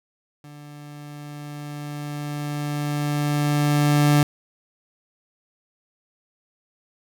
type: tone with level ramp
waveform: 30% pulse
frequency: 146.83 Hz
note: D3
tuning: in tune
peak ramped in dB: -38 to -11 dBFS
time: 0.44-4.23 s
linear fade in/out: 2 ms
effects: none